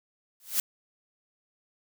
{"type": "noise with exponential growth", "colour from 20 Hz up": "blue", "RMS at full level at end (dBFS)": -22, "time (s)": [0.4, 0.6], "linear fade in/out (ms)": 1, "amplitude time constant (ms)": 42, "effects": []}